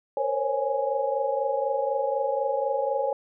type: tone cluster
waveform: sine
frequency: 465.9 / 530 / 554 / 831 Hz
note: A#4 / C5 / C#5 / G#5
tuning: -1 / +22 / -1 / +1 cents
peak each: -32 / -29 / -27 / -29 dBFS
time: 0.17-3.13 s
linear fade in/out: 2 ms
effects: none